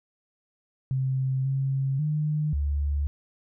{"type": "tone with pitch steps", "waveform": "sine", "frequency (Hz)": [132, 135.2, 151.6, 72], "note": ["C3", "C#3", "D#3", "D2"], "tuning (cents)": [16, -43, -45, -34], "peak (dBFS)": -23, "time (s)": [0.91, 3.07], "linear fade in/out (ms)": 0, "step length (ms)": 540, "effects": []}